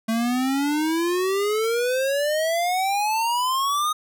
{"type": "exponential sweep", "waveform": "square", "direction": "up", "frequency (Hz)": [221.6, 1251], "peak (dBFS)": -21, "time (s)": [0.08, 3.93], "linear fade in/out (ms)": 10, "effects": []}